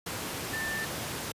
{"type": "tone in noise", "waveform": "sine", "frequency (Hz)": 1780, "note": "A6", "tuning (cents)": 20, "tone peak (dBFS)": -32, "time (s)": [0.53, 0.85], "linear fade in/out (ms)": 5, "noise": "pink", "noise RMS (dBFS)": -35, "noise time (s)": [0.06, 1.32], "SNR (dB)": 0, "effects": ["high-pass 100 Hz 12 dB/octave", "resampled to 32000 Hz"]}